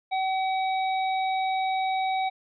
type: harmonic tone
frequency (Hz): 760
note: F#5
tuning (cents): +46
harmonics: 1 / 3 / 5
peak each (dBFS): -24 / -34 / -38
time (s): 0.11-2.3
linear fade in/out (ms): 20
effects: none